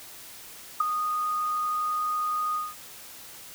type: tone with ADSR envelope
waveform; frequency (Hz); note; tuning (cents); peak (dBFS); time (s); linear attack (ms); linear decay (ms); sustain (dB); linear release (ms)
sine; 1236; D#6; -12; -16; 0.8-2.75; 6; 11; -9; 200
effects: white hiss -45 dBFS RMS until 3.54 s